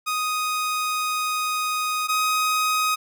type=tone pair in turn; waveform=sawtooth; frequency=1247 / 1255.7 Hz; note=D#6 / D#6; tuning=+3 / +15 cents; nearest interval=unison; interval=12 cents; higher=second; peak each=-19 / -16 dBFS; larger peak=second; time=0.06-2.08 / 2.08-2.96 s; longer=first; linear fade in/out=20 ms; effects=none